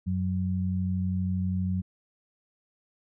sine tone pair together, 92.5 / 185 Hz, F#2 / F#3, 0 / 0 cents, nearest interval octave, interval 1200 cents, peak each -28 dBFS, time 0.06-1.82 s, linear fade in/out 20 ms, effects none

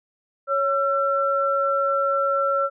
sine tone pair together, 554.4 / 1347.9 Hz, C#5 / E6, 0 / +38 cents, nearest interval octave + minor third, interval 1538 cents, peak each -22 / -21 dBFS, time 0.47-2.7 s, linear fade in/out 50 ms, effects none

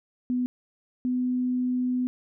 sine tone pair in turn, 248.9 / 250.8 Hz, B3 / B3, +14 / +27 cents, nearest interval unison, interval 13 cents, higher second, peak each -23 dBFS, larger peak neither, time 0.3-0.46 / 1.05-2.07 s, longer second, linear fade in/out 0 ms, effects none

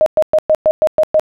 sine tone bursts, 622.3 Hz, D#5, in tune, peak -7 dBFS, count 8, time 0.01-1.196 s, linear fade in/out 0 ms, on 52 ms, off 110 ms, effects none

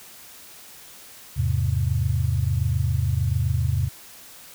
sine chord, E augmented, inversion none, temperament equal, 82.41 / 103.83 / 130.81 Hz, E2 / G#2 / B#2, 0 / 0 / 0 cents, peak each -24 / -24 / -24 dBFS, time 1.36-3.89 s, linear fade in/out 20 ms, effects white hiss -45 dBFS RMS until 4.54 s

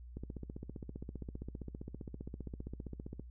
click train, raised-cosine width 3 ms, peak -30 dBFS, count 47, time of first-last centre 0.17-3.196 s, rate 15.2 Hz, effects noise-tail reverb RT60 0.1 s tail -21 dB re dry + added 60 Hz sine -48 dBFS peak until 3.3 s

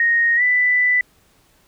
sine tone with pitch glide, 1864.7 to 1987 Hz, A#6 to B6, 0 to +10 cents, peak -13 dBFS, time 0-1.01 s, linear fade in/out 2 ms, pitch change +110 cents, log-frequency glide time 0.36-0.42 s, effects pink hiss -57 dBFS RMS until 1.67 s

